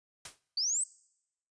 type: noise with exponential decay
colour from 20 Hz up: white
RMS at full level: -38 dBFS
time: 0.25-0.4 s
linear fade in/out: 5 ms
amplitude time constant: 32 ms
type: linear sweep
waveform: sine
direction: up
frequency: 4435 to 8372 Hz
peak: -28 dBFS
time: 0.57-0.84 s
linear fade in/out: 5 ms
effects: noise-tail reverb RT60 0.8 s tail -23 dB re dry + resampled to 22050 Hz